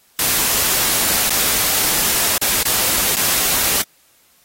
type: noise with dropouts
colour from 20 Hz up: white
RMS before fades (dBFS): -17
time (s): 0.19-3.82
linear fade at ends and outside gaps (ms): 2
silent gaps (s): 1.297-1.304 / 2.38-2.414 / 2.63-2.653 / 3.154-3.167
effects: white hiss -55 dBFS RMS until 4.44 s + AAC 48 kbps